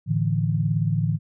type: chord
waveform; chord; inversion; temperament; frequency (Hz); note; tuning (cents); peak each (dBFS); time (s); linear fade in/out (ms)
sine; A suspended fourth; none; just; 110 / 146.67 / 165; A2 / D3 / E3; 0 / -2 / +2; -24; 0.06-1.19; 50
effects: none